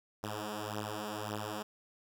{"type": "beating tone pair", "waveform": "5% pulse", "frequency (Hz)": [104.7, 106.5], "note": ["G#2", "G#2"], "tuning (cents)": [15, 44], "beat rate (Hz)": 1.8, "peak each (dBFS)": [-30, -28], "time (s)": [0.23, 1.63], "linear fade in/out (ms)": 10, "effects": []}